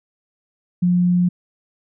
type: tone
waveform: sine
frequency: 177.8 Hz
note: F3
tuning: 31 cents sharp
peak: -13 dBFS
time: 0.82-1.29 s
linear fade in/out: 10 ms
effects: none